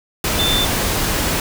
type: tone in noise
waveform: sine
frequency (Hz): 3545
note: A7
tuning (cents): +12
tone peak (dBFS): -17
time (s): 0.39-0.65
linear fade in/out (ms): 2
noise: pink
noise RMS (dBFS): -19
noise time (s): 0.24-1.4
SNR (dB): -1
effects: none